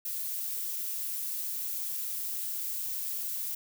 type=noise with amplitude modulation; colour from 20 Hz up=violet; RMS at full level=-33 dBFS; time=0.05-3.55 s; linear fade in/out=5 ms; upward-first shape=sine; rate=185 Hz; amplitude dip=35%; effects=none